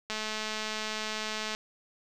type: click train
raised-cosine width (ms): 0.2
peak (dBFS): -17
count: 314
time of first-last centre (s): 0.1-1.549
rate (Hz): 216
effects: none